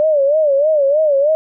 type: tone with vibrato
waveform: sine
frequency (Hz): 587.3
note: D5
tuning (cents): 0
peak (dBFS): -10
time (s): 0-1.35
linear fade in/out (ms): 0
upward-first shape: sine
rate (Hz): 3.2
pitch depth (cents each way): 130
effects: none